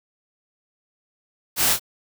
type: noise with echo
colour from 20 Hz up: white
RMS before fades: -20 dBFS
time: 1.56-1.77 s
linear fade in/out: 50 ms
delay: 26 ms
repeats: 1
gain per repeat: -4 dB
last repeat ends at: 1.796 s
effects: none